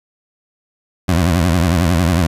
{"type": "tone with vibrato", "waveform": "20% pulse", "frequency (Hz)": 86.2, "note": "F2", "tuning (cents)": -22, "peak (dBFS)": -7, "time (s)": [1.08, 2.27], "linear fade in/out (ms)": 10, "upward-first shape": "triangle", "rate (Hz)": 11, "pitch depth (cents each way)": 180, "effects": ["resampled to 32000 Hz"]}